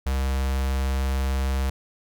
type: tone with notch filter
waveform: square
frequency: 66.7 Hz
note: C2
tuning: 34 cents sharp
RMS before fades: -24 dBFS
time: 0.06-1.7 s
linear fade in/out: 5 ms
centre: 280 Hz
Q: 1.2
effects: none